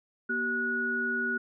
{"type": "tone cluster", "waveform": "sine", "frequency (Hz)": [240.1, 383.9, 1460], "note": ["B3", "G4", "F#6"], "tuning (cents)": [-49, -36, -24], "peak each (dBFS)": [-35, -37, -28], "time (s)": [0.29, 1.38], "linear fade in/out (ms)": 10, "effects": []}